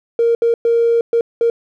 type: tone bursts at uneven times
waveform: triangle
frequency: 465.7 Hz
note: A#4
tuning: 2 cents flat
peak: -7 dBFS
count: 5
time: 0.19-0.35 / 0.42-0.54 / 0.65-1.01 / 1.13-1.21 / 1.41-1.5 s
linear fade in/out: 2 ms
effects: tanh soft clip ceiling -8 dBFS